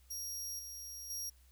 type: tone with level steps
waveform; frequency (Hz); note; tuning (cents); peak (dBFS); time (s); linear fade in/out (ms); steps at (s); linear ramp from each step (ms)
25% pulse; 5640; F8; +16; -35 / -40 / -34; 0.1-1.3; 10; 0.59 / 1.1; 2
effects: added 63 Hz sine -61 dBFS peak until 1.51 s + white hiss -70 dBFS RMS until 1.51 s